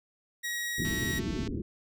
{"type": "tone", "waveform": "sawtooth", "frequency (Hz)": 1901, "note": "A#6", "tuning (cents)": 33, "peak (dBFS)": -28, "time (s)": [0.43, 1.2], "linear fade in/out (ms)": 20}
{"type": "low-pass noise", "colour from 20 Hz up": "white", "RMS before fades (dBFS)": -33, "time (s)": [0.78, 1.62], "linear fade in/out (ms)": 5, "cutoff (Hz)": 360, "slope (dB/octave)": 48}
{"type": "click train", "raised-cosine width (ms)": 0.2, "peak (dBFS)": -27, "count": 140, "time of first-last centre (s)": [0.85, 1.476], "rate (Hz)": 222}
{"effects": []}